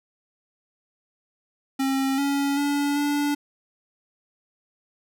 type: tone with pitch steps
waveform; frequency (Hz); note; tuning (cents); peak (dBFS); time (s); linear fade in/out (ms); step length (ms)
square; 269 / 280.3 / 286.2 / 289.7; C4 / C#4 / D4 / D4; +48 / +19 / -45 / -24; -22; 1.79-3.35; 10; 390
effects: none